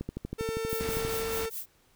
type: click train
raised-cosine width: 3 ms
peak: -21 dBFS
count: 14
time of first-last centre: 0.01-1.05 s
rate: 12.5 Hz
type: tone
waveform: 45% pulse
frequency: 450 Hz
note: A4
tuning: 39 cents sharp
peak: -31 dBFS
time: 0.38-1.5 s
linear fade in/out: 20 ms
type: noise with tremolo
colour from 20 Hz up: violet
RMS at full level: -36 dBFS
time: 0.69-1.66 s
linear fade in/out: 5 ms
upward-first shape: sine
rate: 4.8 Hz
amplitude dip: 100%
type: noise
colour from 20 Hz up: pink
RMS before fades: -38 dBFS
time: 0.8-1.46 s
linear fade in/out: 2 ms
effects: pink hiss -65 dBFS RMS until 1.95 s